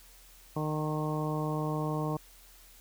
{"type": "harmonic tone with a mistuned harmonic", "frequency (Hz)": 153.1, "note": "D#3", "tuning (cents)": -28, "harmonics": [1, 2, 3, 4, 5, 6, 7], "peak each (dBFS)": [-32, -36, -38, -40, -42, -42, -40], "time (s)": [0.56, 2.17], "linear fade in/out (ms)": 5, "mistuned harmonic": 7, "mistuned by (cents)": 16, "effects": ["added 41 Hz sine -57 dBFS peak until 2.8 s", "white hiss -57 dBFS RMS until 2.8 s"]}